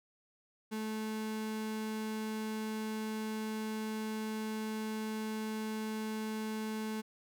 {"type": "tone", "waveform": "35% pulse", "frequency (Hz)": 217.5, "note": "A3", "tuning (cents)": -20, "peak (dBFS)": -34, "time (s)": [0.71, 7.02], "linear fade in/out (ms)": 20, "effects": []}